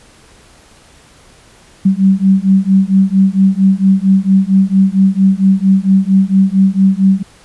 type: beating tone pair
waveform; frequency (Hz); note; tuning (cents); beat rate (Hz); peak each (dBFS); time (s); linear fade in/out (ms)
sine; 190.3 / 194.7; F#3 / G3; +49 / -12; 4.4; -10; 1.85-7.23; 10
effects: pink hiss -44 dBFS RMS until 7.44 s + resampled to 24000 Hz